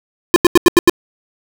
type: tone bursts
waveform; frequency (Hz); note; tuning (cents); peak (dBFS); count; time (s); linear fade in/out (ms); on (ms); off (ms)
square; 349.2; F4; 0; -4; 6; 0.34-0.896; 0; 21; 86
effects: 7-bit